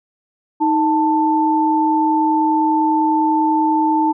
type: tone pair together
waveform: sine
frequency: 313.4 / 885.1 Hz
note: D#4 / A5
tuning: +13 / +10 cents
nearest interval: octave + tritone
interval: 1797 cents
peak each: -16 / -15 dBFS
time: 0.6-4.13 s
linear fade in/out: 20 ms
effects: none